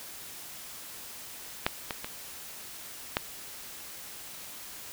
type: clicks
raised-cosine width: 0.3 ms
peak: -8 / -15 / -19 / -9 dBFS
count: 4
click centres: 1.665 / 1.908 / 2.045 / 3.169 s
effects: white hiss -44 dBFS RMS until 4.92 s